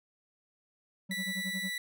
triangle tone with tremolo, 190.2 Hz, F#3, 48 cents sharp, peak -32 dBFS, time 1.09-1.71 s, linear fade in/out 10 ms, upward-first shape sine, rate 11 Hz, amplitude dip 100%
30% pulse tone, 1965 Hz, B6, 9 cents flat, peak -31 dBFS, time 1.11-1.78 s, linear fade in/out 2 ms
effects none

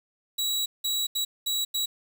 sawtooth tone bursts at uneven times, 3889 Hz, B7, 27 cents flat, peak -22 dBFS, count 5, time 0.38-0.66 / 0.84-1.07 / 1.15-1.25 / 1.46-1.65 / 1.74-1.86 s, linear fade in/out 10 ms, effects 8-bit

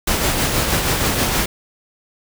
pink noise with tremolo, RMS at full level -17 dBFS, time 0.07-1.46 s, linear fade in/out 5 ms, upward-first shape sine, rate 6.3 Hz, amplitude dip 35%, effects none

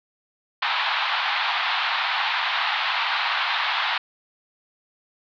pink band-pass noise, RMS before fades -24 dBFS, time 0.62-3.98 s, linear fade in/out 5 ms, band 780 to 4100 Hz, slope 48 dB/octave, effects none

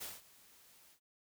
white noise with ADSR envelope, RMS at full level -43 dBFS, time 0-1 s, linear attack 20 ms, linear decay 190 ms, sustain -20 dB, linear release 93 ms, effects none

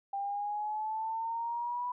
sine exponential sweep, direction up, 791 to 987.8 Hz, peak -32 dBFS, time 0.13-1.92 s, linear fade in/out 5 ms, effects none

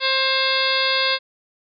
harmonic tone with a mistuned harmonic, 530 Hz, C5, 22 cents sharp, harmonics 1 / 2 / 3 / 4 / 5 / 6 / 7 / 8 / 9, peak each -26 / -26 / -26 / -26 / -26 / -26 / -26 / -26 / -26 dBFS, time 0-1.19 s, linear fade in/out 50 ms, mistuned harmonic 6, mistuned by +100 cents, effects none

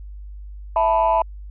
sine chord, E suspended fourth, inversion none, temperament equal, 659.3 / 880 / 987.8 Hz, E5 / A5 / B5, 0 / 0 / 0 cents, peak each -18 dBFS, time 0.76-1.22 s, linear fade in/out 2 ms, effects tanh soft clip ceiling -9 dBFS + added 50 Hz sine -33 dBFS peak until 1.5 s

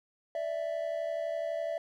triangle tone pair together, 587.4 / 659.3 Hz, D5 / E5, 0 / 0 cents, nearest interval major second, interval 200 cents, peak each -34 / -31 dBFS, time 0.35-1.78 s, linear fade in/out 2 ms, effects none

